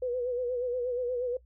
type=tone with vibrato; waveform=sine; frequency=493.9 Hz; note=B4; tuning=in tune; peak=-28 dBFS; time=0.02-1.37 s; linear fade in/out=5 ms; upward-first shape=sine; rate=8.4 Hz; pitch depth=56 cents each way; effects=noise-tail reverb RT60 0.1 s tail -20 dB re dry + added 60 Hz sine -56 dBFS peak until 1.45 s